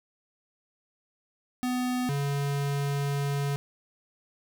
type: tone pair in turn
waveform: square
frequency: 250 / 141.45 Hz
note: B3 / C#3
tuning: +21 / +35 cents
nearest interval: minor seventh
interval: 986 cents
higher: first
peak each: -27 dBFS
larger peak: neither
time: 1.63-2.09 / 2.09-3.56 s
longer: second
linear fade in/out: 0 ms
effects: none